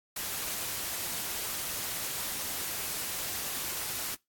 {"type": "noise", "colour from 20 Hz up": "white", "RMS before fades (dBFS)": -35, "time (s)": [0.16, 4.15], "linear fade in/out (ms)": 5, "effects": ["noise-tail reverb RT60 0.2 s tail -23 dB re dry", "AAC 64 kbps"]}